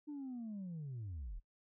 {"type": "linear sweep", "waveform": "sine", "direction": "down", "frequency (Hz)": [302.4, 32.74], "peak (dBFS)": -40, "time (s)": [0.07, 1.4], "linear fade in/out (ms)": 20, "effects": ["noise-tail reverb RT60 0.1 s tail -22 dB re dry", "tanh soft clip ceiling -40 dBFS"]}